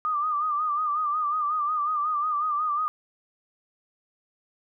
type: tone with vibrato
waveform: sine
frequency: 1208 Hz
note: D6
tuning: 48 cents sharp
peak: -23 dBFS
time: 0.05-2.88 s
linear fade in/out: 0 ms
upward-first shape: sine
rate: 5.5 Hz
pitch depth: 71 cents each way
effects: none